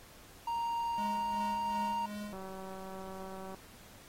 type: tone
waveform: triangle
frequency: 932.3 Hz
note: A#5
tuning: in tune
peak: -30 dBFS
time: 0.47-2.06 s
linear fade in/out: 5 ms
type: tone with tremolo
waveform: square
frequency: 207.7 Hz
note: G#3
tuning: in tune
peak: -39 dBFS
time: 0.98-2.33 s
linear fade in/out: 0 ms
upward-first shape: sine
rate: 2.7 Hz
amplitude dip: 65%
type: click train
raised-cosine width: 1 ms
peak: -33 dBFS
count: 232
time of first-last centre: 2.33-3.546 s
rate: 190 Hz
effects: pink hiss -56 dBFS RMS until 4.08 s + AAC 48 kbps